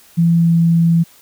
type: tone with pitch glide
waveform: sine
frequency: 168.3 to 167.23 Hz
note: E3 to E3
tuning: +36 to +25 cents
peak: -9 dBFS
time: 0.17-1.04 s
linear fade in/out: 20 ms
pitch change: -11 cents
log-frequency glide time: 0.36-0.54 s
effects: white hiss -47 dBFS RMS until 1.21 s